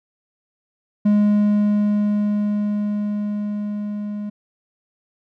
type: tone with level ramp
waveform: triangle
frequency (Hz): 207.6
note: G#3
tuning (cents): 0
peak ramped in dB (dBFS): -10 to -23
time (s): 1.05-4.3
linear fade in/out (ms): 10
effects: none

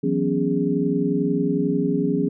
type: tone cluster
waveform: sine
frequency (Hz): 163.6 / 183.9 / 246.1 / 277.3 / 411.4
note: E3 / F#3 / B3 / C#4 / G#4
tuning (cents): -13 / -10 / -6 / +1 / -16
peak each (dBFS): -27 / -25 / -26 / -23 / -25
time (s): 0.03-2.29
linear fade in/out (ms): 10
effects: none

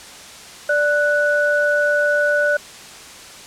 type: tone pair together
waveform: sine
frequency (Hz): 587.3 / 1479.9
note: D5 / F#6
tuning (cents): 0 / 0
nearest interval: octave + major third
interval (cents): 1600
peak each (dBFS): -17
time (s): 0.69-2.57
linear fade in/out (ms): 5
effects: white hiss -38 dBFS RMS until 3.46 s + low-pass 8000 Hz 12 dB/octave

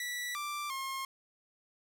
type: tone with pitch steps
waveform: sawtooth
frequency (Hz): 1955 / 1177 / 1072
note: B6 / D6 / C6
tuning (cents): -18 / +3 / +42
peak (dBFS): -32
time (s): 0-1.05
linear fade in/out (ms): 2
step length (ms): 350
effects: none

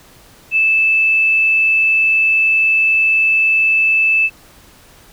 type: tone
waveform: sine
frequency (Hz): 2629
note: E7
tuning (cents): -5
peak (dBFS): -10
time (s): 0.51-4.3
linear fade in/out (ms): 50
effects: pink hiss -45 dBFS RMS until 5.12 s

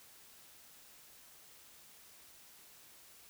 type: silence
effects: white hiss -59 dBFS RMS until 3.29 s

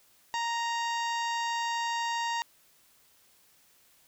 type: harmonic tone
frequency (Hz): 932.3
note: A#5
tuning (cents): 0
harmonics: 1 / 2 / 3 / 4 / 5 / 6 / 7 / 8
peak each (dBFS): -30 / -36 / -40 / -42 / -44 / -46 / -47 / -48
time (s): 0.34-2.42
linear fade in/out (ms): 0
effects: white hiss -63 dBFS RMS until 4.07 s

